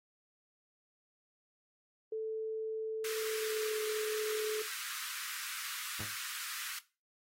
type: tone with pitch glide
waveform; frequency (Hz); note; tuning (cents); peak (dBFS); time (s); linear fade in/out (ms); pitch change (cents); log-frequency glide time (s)
sine; 440 to 430.2; A4 to A4; 0 to -39; -34; 2.12-4.62; 5; -39; 3.1-3.82
type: high-pass noise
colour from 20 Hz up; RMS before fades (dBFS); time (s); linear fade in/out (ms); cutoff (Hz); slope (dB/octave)
pink; -42; 3.04-6.79; 5; 1200; 48
type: tone with exponential decay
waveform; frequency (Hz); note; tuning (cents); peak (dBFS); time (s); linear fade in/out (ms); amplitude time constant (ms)
sawtooth; 104.8; G#2; +16; -36; 6-6.16; 5; 34
effects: noise-tail reverb RT60 0.3 s tail -17 dB re dry + AAC 48 kbps